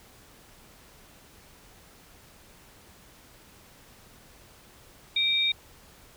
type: tone pair together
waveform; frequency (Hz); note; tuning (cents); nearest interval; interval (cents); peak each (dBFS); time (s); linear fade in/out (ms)
sine; 2335 / 3707; D7 / A#7; -11 / -10; minor sixth; 801; -28 / -23; 5.16-5.52; 5
effects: pink hiss -54 dBFS RMS until 6.16 s